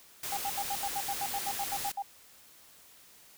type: noise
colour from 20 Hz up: white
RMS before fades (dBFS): -37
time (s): 0.23-1.92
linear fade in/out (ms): 5
type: tone bursts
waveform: sine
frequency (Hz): 800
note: G5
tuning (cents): +35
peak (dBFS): -31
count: 14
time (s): 0.32-2.023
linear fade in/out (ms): 5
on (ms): 52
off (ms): 75
effects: white hiss -57 dBFS RMS until 3.37 s